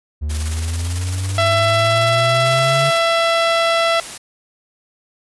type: exponential sweep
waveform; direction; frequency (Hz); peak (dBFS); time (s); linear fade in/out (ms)
triangle; up; 73.42 to 143.2; -17; 0.21-2.91; 20
type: noise with tremolo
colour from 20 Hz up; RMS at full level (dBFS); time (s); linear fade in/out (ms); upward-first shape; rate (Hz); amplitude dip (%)
white; -28; 0.29-2.99; 20; square; 18; 40
type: harmonic tone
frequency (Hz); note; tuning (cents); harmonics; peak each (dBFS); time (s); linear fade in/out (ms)
668; E5; +23; 1 / 2 / 3 / 4 / 5 / 6 / 7 / 8; -16 / -19 / -23 / -26 / -24 / -29 / -33 / -33; 1.38-4; 2
type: noise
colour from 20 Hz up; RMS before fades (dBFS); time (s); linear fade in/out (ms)
white; -31; 2.44-4.18; 10
effects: resampled to 24000 Hz